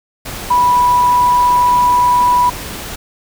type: tone in noise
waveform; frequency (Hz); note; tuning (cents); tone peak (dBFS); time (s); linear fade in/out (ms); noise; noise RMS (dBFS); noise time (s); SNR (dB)
sine; 983; B5; -8; -8; 0.5-2.5; 10; pink; -26; 0.25-2.96; +15
effects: none